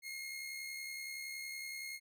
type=tone with amplitude modulation; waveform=sawtooth; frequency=2148 Hz; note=C7; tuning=45 cents sharp; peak=-37 dBFS; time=0.02-2 s; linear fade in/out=50 ms; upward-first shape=sine; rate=70.7 Hz; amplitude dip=40%; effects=none